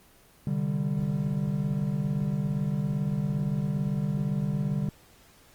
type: chord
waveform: triangle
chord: C suspended second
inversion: none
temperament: equal with one note detuned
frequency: 130.81 / 148.45 / 196 Hz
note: C3 / D3 / G3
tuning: 0 / +19 / 0 cents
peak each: -32 / -26 / -28 dBFS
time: 0.47-4.89 s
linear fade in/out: 2 ms
effects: pink hiss -57 dBFS RMS until 5.54 s + Opus 24 kbps